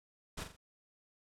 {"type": "noise with echo", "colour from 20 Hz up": "pink", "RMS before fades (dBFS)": -41, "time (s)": [0.37, 0.44], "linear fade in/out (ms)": 10, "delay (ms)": 42, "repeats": 3, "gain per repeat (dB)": -7, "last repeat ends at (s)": 0.566, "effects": ["low-pass 10000 Hz 12 dB/octave"]}